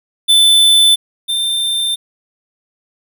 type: tone pair in turn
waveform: square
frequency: 3520 / 3586 Hz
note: A7 / A7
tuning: 0 / +32 cents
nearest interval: unison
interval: 32 cents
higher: second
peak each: -7 / -15 dBFS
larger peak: first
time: 0.28-0.96 / 1.28-1.96 s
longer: neither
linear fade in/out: 20 ms
effects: none